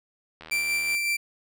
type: click train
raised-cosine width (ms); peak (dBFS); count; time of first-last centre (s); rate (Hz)
0.3; -26; 44; 0.41-0.948; 79.9
type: tone with tremolo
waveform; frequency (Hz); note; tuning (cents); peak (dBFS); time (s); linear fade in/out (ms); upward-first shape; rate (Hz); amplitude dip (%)
40% pulse; 2349; D7; 0; -22; 0.51-1.17; 10; sine; 5.4; 30
effects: none